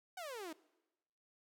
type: exponential sweep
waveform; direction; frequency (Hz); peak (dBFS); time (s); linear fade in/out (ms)
sawtooth; down; 769 to 300.5; -40; 0.17-0.53; 5
effects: noise-tail reverb RT60 1.0 s tail -21 dB re dry